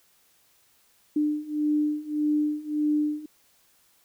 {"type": "beating tone pair", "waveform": "sine", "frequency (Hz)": [298.6, 300.3], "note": ["D4", "D4"], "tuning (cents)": [29, 39], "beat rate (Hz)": 1.7, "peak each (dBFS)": [-27, -25], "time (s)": [1.16, 3.26], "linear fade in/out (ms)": 5, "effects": ["white hiss -63 dBFS RMS until 4.04 s"]}